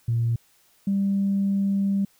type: tone pair in turn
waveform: sine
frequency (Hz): 116.54 / 197.47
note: A#2 / G3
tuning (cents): 0 / +13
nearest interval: major sixth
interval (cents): 913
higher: second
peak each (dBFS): -19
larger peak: neither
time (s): 0.08-0.36 / 0.87-2.05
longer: second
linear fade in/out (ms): 5
effects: tanh soft clip ceiling -15 dBFS + white hiss -61 dBFS RMS until 2.19 s